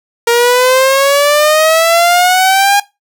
sawtooth exponential sweep, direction up, 466.2 to 816 Hz, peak -3 dBFS, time 0.27-2.8 s, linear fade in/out 5 ms, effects noise-tail reverb RT60 0.2 s tail -18 dB re dry

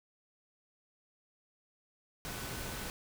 sine tone in noise, 1500 Hz, F#6, 23 cents sharp, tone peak -52 dBFS, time 2.25-2.9 s, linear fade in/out 0 ms, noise pink, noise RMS -41 dBFS, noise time 2.25-2.9 s, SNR -14 dB, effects none

